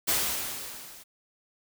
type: noise with level ramp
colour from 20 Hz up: white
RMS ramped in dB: -24 to -49 dBFS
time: 0.07-1.04 s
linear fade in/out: 20 ms
effects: none